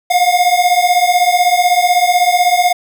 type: beating tone pair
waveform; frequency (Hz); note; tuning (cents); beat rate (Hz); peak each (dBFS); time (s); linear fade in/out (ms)
square; 707 / 723; F5 / F#5; +21 / -40; 16; -13; 0.1-2.73; 10
effects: 7-bit